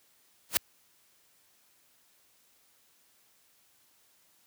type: noise with exponential growth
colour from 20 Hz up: white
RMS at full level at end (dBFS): -20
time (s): 0.49-0.57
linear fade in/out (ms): 0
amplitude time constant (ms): 16
effects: white hiss -66 dBFS RMS until 4.46 s + high-pass 60 Hz 12 dB/octave